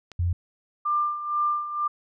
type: click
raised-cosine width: 0.2 ms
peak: -24 dBFS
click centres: 0.117 s
type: tone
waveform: sine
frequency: 87.4 Hz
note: F2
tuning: 2 cents sharp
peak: -21 dBFS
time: 0.19-0.33 s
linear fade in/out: 5 ms
type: tone with tremolo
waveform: sine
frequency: 1192 Hz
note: D6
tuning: 25 cents sharp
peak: -20 dBFS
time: 0.85-1.88 s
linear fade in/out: 10 ms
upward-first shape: sine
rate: 2.1 Hz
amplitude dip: 70%
effects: none